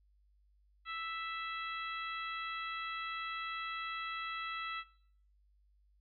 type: harmonic tone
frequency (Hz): 659.3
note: E5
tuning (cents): 0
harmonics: 2 / 3 / 4 / 5 / 6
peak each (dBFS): -41 / -45 / -47 / -49 / -51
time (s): 0.85-4.84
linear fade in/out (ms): 50
effects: noise-tail reverb RT60 0.6 s tail -19 dB re dry + added 50 Hz sine -66 dBFS peak until 6 s